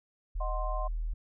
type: tone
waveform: sine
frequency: 40.04 Hz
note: E1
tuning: 50 cents flat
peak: -30 dBFS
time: 0.35-1.14 s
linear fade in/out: 10 ms
type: chord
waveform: sine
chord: C diminished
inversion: first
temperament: equal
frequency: 622.3 / 740 / 1046.5 Hz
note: Eb5 / Gb5 / C6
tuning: 0 / 0 / 0 cents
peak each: -38 / -40 / -37 dBFS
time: 0.4-0.88 s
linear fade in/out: 10 ms
effects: none